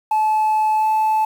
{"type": "tone with pitch glide", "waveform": "sine", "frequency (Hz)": [864, 870], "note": ["A5", "A5"], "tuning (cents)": [-32, -20], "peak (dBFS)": -12, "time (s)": [0.11, 1.25], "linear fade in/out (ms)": 5, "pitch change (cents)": 12, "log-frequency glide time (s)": [0.76, 0.86], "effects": ["tanh soft clip ceiling -13 dBFS", "7-bit"]}